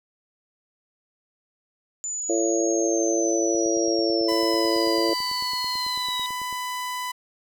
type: linear sweep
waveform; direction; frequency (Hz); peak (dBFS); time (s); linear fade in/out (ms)
sine; down; 7040 to 3800; -27; 2.04-6.26; 0
type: harmonic tone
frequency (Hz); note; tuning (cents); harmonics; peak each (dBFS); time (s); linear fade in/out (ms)
112.3; A2; +36; 3 / 4 / 5 / 6; -23 / -27 / -27 / -31; 2.29-5.14; 10
type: click train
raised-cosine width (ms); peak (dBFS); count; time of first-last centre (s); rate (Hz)
2; -31; 28; 3.55-6.527; 9.07
type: tone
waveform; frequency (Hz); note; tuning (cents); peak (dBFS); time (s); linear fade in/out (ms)
sawtooth; 998; B5; +18; -24; 4.28-7.12; 10
effects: none